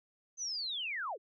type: linear sweep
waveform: sine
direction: down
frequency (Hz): 6272 to 332.1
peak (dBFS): -35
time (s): 0.37-1.18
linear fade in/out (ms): 50
effects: none